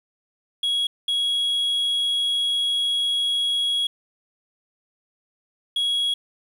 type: tone bursts at uneven times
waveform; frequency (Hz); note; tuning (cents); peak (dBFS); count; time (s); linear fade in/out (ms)
sine; 3322; G#7; 0; -17; 3; 0.63-0.87 / 1.08-3.87 / 5.76-6.14; 5
effects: tanh soft clip ceiling -19 dBFS + 8-bit